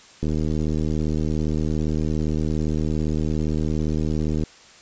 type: click train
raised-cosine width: 3 ms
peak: -12 dBFS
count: 327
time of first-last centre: 0.23-4.436 s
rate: 77.5 Hz
effects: white hiss -48 dBFS RMS until 4.81 s + resampled to 16000 Hz